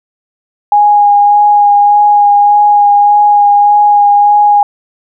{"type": "tone with vibrato", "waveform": "sine", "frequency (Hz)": 823, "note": "G#5", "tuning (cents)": -16, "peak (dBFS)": -3, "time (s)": [0.72, 4.63], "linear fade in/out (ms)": 2, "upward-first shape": "sine", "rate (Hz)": 1.7, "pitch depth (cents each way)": 13, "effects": []}